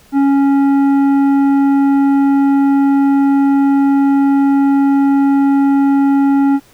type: tone with tanh clipping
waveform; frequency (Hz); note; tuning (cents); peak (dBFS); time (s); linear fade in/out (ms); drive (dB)
sine; 277.2; C#4; 0; -10; 0.12-6.6; 50; 10
effects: pink hiss -47 dBFS RMS until 6.73 s